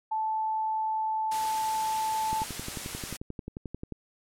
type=tone; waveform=sine; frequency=875 Hz; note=A5; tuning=10 cents flat; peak=-26 dBFS; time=0.11-2.44 s; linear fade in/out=10 ms
type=noise; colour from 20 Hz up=white; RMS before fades=-37 dBFS; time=1.31-3.17 s; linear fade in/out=10 ms
type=click train; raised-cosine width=3 ms; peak=-23 dBFS; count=19; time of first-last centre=2.33-3.923 s; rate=11.3 Hz
effects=low-pass 11000 Hz 12 dB/octave + MP3 96 kbps